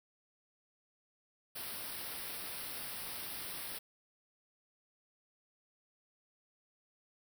white band-stop noise, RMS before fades -43 dBFS, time 1.55-3.79 s, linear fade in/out 10 ms, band 5500 to 8700 Hz, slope 96 dB/octave, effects none

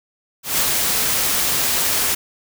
white noise with ADSR envelope, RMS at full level -17 dBFS, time 0.43-2.15 s, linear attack 160 ms, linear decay 55 ms, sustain -2 dB, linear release 8 ms, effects none

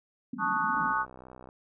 white band-pass noise, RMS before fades -40 dBFS, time 0.33-0.93 s, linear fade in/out 5 ms, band 160 to 290 Hz, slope 96 dB/octave
sine chord, D# half-diminished seventh, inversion second, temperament equal, 880 / 1108.7 / 1244.5 / 1480 Hz, A5 / C#6 / D#6 / F#6, 0 / 0 / 0 / 0 cents, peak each -31 dBFS, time 0.38-1.06 s, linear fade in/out 50 ms
click train, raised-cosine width 1 ms, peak -33 dBFS, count 48, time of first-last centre 0.75-1.489 s, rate 63.6 Hz
effects none

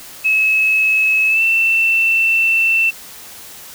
sine tone with pitch glide, 2582 to 2678 Hz, E7 to E7, -37 to +27 cents, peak -11 dBFS, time 0.24-2.91 s, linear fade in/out 20 ms, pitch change +64 cents, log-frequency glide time 1.28-1.42 s, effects white hiss -36 dBFS RMS until 3.74 s

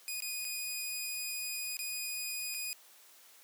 10% pulse tone with dropouts, 2476 Hz, D#7, 9 cents flat, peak -27 dBFS, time 0.08-2.73 s, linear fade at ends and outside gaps 0 ms, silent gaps 0.204-0.222 / 0.446-0.45 / 1.769-1.791 / 2.542-2.546 s, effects white hiss -59 dBFS RMS until 3.43 s + high-pass 400 Hz 12 dB/octave

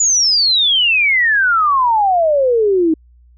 sine exponential sweep, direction down, 7040 to 310 Hz, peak -10 dBFS, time 0-2.94 s, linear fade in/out 5 ms, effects added 60 Hz sine -44 dBFS peak until 3.37 s

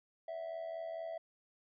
triangle tone with amplitude modulation, 658 Hz, E5, 3 cents flat, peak -34 dBFS, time 0.28-1.18 s, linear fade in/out 5 ms, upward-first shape sine, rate 84.4 Hz, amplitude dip 70%, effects tanh soft clip ceiling -30 dBFS + resampled to 11025 Hz

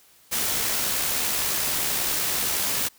white noise with amplitude modulation, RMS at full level -24 dBFS, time 0.31-2.89 s, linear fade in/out 20 ms, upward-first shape sine, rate 70.5 Hz, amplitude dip 25%, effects white hiss -56 dBFS RMS until 2.98 s

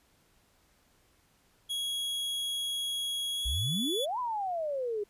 45% pulse tone with pitch glide, 3322 to 3423 Hz, G#7 to A7, 0 to -48 cents, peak -31 dBFS, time 1.69-4.06 s, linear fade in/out 20 ms, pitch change +52 cents, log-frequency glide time 3.32-3.78 s
sine exponential two-way sweep, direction up then down, 55 to 1026 to 400.6 Hz, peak -30 dBFS, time 3.45-5.04 s, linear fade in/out 10 ms, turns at 4.19 s
effects pink hiss -67 dBFS RMS until 5.09 s + resampled to 32000 Hz

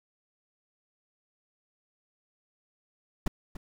brown noise with echo, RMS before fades -25 dBFS, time 3.26-3.28 s, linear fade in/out 5 ms, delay 290 ms, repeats 1, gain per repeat -13 dB, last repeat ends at 3.57 s, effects none

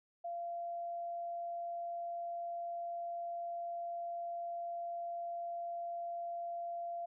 sine tone, 688 Hz, F5, 26 cents flat, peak -38 dBFS, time 0.24-7.06 s, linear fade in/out 10 ms, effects none

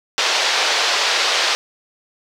white band-pass noise, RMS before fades -18 dBFS, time 0.18-1.55 s, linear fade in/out 0 ms, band 450 to 5100 Hz, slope 24 dB/octave, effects none

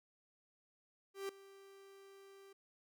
45% pulse tone with ADSR envelope, 392 Hz, G4, in tune, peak -38 dBFS, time 1.14-2.53 s, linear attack 150 ms, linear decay 3 ms, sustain -19 dB, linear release 6 ms, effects none

